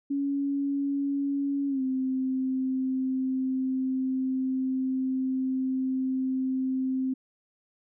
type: tone with pitch glide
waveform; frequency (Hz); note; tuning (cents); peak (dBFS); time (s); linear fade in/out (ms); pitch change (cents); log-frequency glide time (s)
sine; 280 to 261.2; C#4 to C4; +18 to -3; -25; 0.1-7.14; 10; -121; 1.68-1.82
effects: none